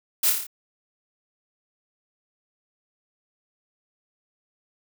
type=noise with echo; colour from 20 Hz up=blue; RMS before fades=-21 dBFS; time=0.23-0.3 s; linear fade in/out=5 ms; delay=28 ms; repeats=6; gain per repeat=-3 dB; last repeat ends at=0.468 s; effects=none